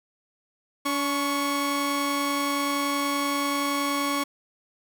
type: tone pair together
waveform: sawtooth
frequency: 284.8 / 1108.7 Hz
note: C#4 / C#6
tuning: +47 / 0 cents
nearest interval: 2 octaves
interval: 2353 cents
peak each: -23 dBFS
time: 0.85-4.24 s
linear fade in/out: 10 ms
effects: none